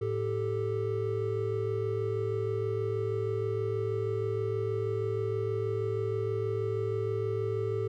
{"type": "tone cluster", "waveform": "triangle", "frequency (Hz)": [108.9, 393, 439.3], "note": ["A2", "G4", "A4"], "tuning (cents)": [-17, 4, -3], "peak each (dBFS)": -31, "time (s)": [0.01, 7.88], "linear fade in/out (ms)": 10, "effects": []}